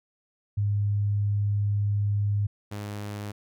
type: tone pair in turn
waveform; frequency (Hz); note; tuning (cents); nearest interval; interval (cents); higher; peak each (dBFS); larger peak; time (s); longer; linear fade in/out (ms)
sine / sawtooth; 102.4 / 103.17; G#2 / G#2; -24 / -11; unison; 13; second; -22 / -29; first; 0.57-2.47 / 2.71-3.32; first; 10
effects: none